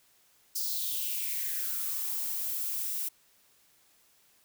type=noise with high-pass filter sweep; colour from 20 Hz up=violet; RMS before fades=-33 dBFS; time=0.55-3.09 s; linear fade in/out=10 ms; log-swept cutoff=5000 to 310 Hz; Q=4.2; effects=white hiss -65 dBFS RMS until 4.44 s